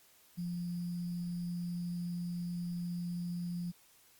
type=tone with sample-and-hold; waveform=sine; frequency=174.61 Hz; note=F3; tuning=in tune; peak=-35 dBFS; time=0.37-3.72 s; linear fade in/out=20 ms; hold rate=4900 Hz; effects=white hiss -64 dBFS RMS until 4.19 s + Opus 48 kbps